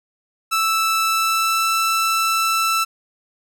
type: tone with pitch glide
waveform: sawtooth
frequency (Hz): 1318.5 to 1326.9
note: E6 to E6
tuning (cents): 0 to +11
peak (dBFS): -13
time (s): 0.51-2.85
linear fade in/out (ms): 20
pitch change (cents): +11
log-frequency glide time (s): 1-1.74
effects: none